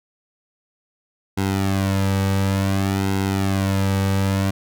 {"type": "tone with flanger", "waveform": "sawtooth", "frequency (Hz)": 97.2, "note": "G2", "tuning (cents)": -14, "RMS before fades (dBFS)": -20, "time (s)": [1.37, 4.51], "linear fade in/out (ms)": 10, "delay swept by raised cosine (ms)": [1.7, 2.9], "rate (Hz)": 0.56, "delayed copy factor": -1, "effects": []}